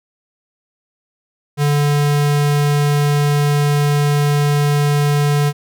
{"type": "tone", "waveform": "square", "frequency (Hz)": 145.6, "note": "D3", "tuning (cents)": -15, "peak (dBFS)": -13, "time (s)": [1.57, 5.53], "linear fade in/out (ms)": 50, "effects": []}